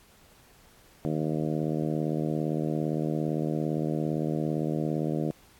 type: harmonic tone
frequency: 77.6 Hz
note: D#2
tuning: 4 cents flat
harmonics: 2 / 3 / 4 / 5 / 6 / 7 / 8 / 9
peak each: -30 / -33 / -32 / -36 / -38 / -38 / -40 / -43 dBFS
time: 1.05-5.31 s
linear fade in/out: 0 ms
effects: pink hiss -58 dBFS RMS until 5.59 s + AAC 64 kbps